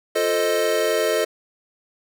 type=chord; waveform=square; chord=F dominant seventh; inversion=none; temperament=equal; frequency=349.2 / 440 / 523.3 / 622.3 Hz; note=F4 / A4 / C5 / Eb5; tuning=0 / 0 / 0 / 0 cents; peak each=-29 / -23 / -27 / -23 dBFS; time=0.15-1.25 s; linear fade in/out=10 ms; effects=none